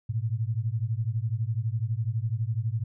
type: beating tone pair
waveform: sine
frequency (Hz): 107.3 / 119.3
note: A2 / A#2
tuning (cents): -43 / +41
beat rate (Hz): 12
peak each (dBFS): -28 / -29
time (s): 0.09-2.84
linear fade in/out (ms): 10
effects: none